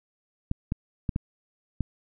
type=clicks; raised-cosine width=5 ms; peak=-14 dBFS; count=5; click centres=0.514 / 0.721 / 1.092 / 1.161 / 1.807 s; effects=none